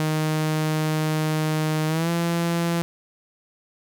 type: tone with pitch glide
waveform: sawtooth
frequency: 155.56 to 169.64 Hz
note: D#3 to E3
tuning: 0 to +50 cents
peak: -17 dBFS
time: 0-2.82 s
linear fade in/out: 0 ms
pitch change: +150 cents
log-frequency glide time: 1.87-2.1 s
effects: none